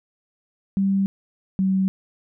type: tone pair in turn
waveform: sine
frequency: 195.2 / 190.63 Hz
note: G3 / G3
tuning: -7 / -48 cents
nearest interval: unison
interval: 41 cents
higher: first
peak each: -17 dBFS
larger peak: neither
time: 0.77-1.06 / 1.59-1.88 s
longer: neither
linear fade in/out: 0 ms
effects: none